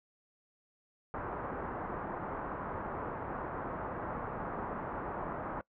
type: low-pass noise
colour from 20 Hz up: white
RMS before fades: -39 dBFS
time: 1.14-5.61 s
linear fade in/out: 0 ms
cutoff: 1300 Hz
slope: 24 dB/octave
effects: noise-tail reverb RT60 0.1 s tail -22 dB re dry + low-pass 2000 Hz 12 dB/octave